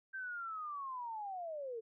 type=linear sweep; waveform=sine; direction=down; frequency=1574 to 434 Hz; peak=-40 dBFS; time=0.13-1.81 s; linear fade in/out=20 ms; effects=none